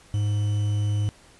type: tone with quantisation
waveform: triangle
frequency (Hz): 103.83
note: G#2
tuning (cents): 0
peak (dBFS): -19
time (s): 0.14-1.09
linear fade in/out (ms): 0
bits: 7
effects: pink hiss -53 dBFS RMS until 1.39 s + resampled to 24000 Hz